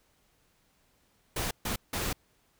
pink noise bursts at uneven times, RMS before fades -32 dBFS, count 3, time 1.36-1.51 / 1.65-1.76 / 1.93-2.13 s, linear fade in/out 5 ms, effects pink hiss -69 dBFS RMS until 2.59 s

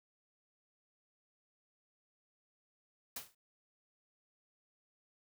white noise with exponential decay, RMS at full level -39 dBFS, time 3.16-3.35 s, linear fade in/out 5 ms, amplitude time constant 41 ms, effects none

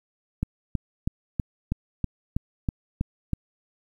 click train, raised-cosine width 5 ms, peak -12 dBFS, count 10, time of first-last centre 0.43-3.333 s, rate 3.1 Hz, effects 9-bit

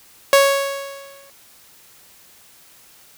sawtooth tone with exponential decay, 554 Hz, C#5, 1 cent flat, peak -4 dBFS, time 0.33-1.3 s, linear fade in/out 1 ms, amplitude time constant 210 ms, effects white hiss -49 dBFS RMS until 3.17 s

